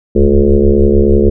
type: tone with frequency modulation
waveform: sine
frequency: 212.7 Hz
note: G#3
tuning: 42 cents sharp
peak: -5 dBFS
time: 0.15-1.3 s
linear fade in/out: 10 ms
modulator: 69.8 Hz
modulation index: 3.7
effects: none